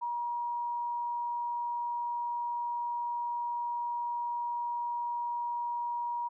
sine tone, 954 Hz, A#5, 40 cents sharp, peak -31 dBFS, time 0.01-6.29 s, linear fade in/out 20 ms, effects none

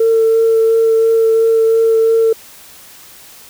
sine tone with vibrato, 450.6 Hz, A4, 41 cents sharp, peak -7 dBFS, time 0-2.33 s, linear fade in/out 5 ms, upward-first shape sine, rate 2.9 Hz, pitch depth 11 cents each way, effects tanh soft clip ceiling -4 dBFS + white hiss -39 dBFS RMS until 3.49 s

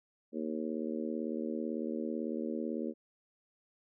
harmonic tone, 78 Hz, D#2, 5 cents sharp, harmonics 3 / 4 / 5 / 6 / 7, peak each -37 / -39 / -41 / -43 / -44 dBFS, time 0.32-2.94 s, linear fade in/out 50 ms, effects none

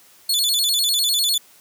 sawtooth tone with vibrato, 3883 Hz, B7, 30 cents flat, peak -14 dBFS, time 0.29-1.38 s, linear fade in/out 5 ms, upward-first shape square, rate 10 Hz, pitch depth 190 cents each way, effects white hiss -51 dBFS RMS until 1.6 s + high-pass 100 Hz 12 dB/octave

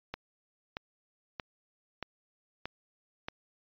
click train, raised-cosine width 0.3 ms, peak -20 dBFS, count 6, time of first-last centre 0.14-3.285 s, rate 1.59 Hz, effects resampled to 11025 Hz

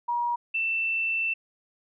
sine tone pair in turn, 955 / 2672 Hz, A#5 / E7, +42 / +23 cents, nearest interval octave + tritone, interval 1781 cents, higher second, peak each -24 dBFS, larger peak neither, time 0.08-0.36 / 0.54-1.34 s, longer second, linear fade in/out 10 ms, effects none

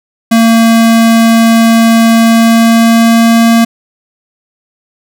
square tone with pitch glide, 227.8 to 229.8 Hz, A#3 to A#3, -40 to -25 cents, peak -4 dBFS, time 0.31-3.65 s, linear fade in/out 10 ms, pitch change +15 cents, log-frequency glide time 2.16-3.52 s, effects none

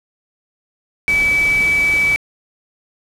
sine tone in noise, 2296 Hz, D7, 40 cents flat, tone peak -12 dBFS, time 1.08-2.16 s, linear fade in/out 0 ms, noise pink, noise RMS -28 dBFS, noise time 1.08-2.16 s, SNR +13 dB, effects low-pass 12000 Hz 12 dB/octave

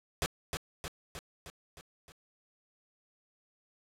pink noise with echo, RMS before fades -31 dBFS, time 0.22-0.26 s, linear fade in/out 0 ms, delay 310 ms, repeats 6, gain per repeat -4 dB, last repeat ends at 2.12 s, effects low-pass 11000 Hz 12 dB/octave

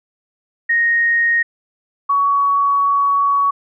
sine tone pair in turn, 1864.7 / 1124.2 Hz, A#6 / C#6, 0 / +24 cents, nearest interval major sixth, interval 876 cents, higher first, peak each -12 dBFS, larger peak neither, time 0.69-1.43 / 2.09-3.51 s, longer second, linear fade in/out 10 ms, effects none

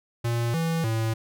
square tone with pitch steps, 117.7 / 164.6 / 112.2 Hz, A#2 / E3 / A2, +17 / -2 / +34 cents, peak -24 dBFS, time 0.24-1.14 s, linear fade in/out 10 ms, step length 300 ms, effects none

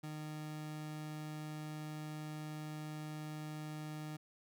30% pulse tone, 153.1 Hz, D#3, 28 cents flat, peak -40 dBFS, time 0.03-4.17 s, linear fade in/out 10 ms, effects none

